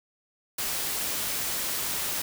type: noise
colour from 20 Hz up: white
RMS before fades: -30 dBFS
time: 0.58-2.22 s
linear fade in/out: 5 ms
effects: none